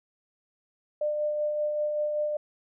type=tone with tremolo; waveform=sine; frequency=599 Hz; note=D5; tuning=34 cents sharp; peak=-24 dBFS; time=1.01-2.37 s; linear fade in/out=5 ms; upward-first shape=sine; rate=5.2 Hz; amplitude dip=30%; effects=none